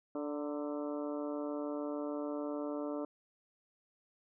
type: harmonic tone with a mistuned harmonic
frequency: 146.83 Hz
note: D3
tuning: in tune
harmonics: 2 / 3 / 4 / 5 / 6 / 7 / 8 / 9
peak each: -38 / -43 / -41 / -53 / -52 / -53 / -52 / -53 dBFS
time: 0.15-3.05 s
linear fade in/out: 2 ms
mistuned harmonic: 6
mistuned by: +59 cents
effects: none